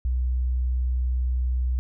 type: tone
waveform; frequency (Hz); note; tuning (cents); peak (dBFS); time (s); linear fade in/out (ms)
sine; 62.5; B1; +21; -21; 0.05-1.79; 0
effects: none